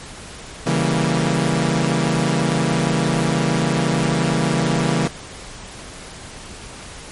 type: chord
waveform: sawtooth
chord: C# diminished seventh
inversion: none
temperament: equal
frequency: 138.59 / 164.81 / 196 / 233.1 Hz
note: C#3 / E3 / G3 / Bb3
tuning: 0 / 0 / 0 / 0 cents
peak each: -18 / -16 / -21 / -19 dBFS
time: 0.66-5.08 s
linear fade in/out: 10 ms
effects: pink hiss -36 dBFS RMS until 7.11 s + MP3 48 kbps